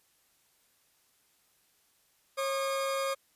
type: tone pair together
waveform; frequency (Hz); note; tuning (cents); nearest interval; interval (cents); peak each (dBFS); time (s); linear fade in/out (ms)
40% pulse; 543 / 1219; C#5 / D#6; -36 / -36; octave + major second; 1400; -30 / -34; 2.37-3.15; 20
effects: white hiss -69 dBFS RMS until 3.35 s + resampled to 32000 Hz